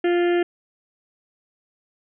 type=harmonic tone; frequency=349.2 Hz; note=F4; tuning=in tune; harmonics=1 / 2 / 4 / 5 / 6 / 7 / 8 / 9; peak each=-17 / -28 / -35 / -32 / -36 / -40 / -39 / -41 dBFS; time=0.04-0.43 s; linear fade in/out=5 ms; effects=none